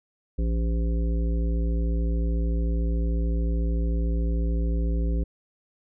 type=harmonic tone; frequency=56.8 Hz; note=A#1; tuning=44 cents flat; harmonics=1 / 3 / 5 / 7 / 9; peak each=-22 / -32 / -36 / -39 / -41 dBFS; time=0.38-5.24 s; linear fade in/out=10 ms; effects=none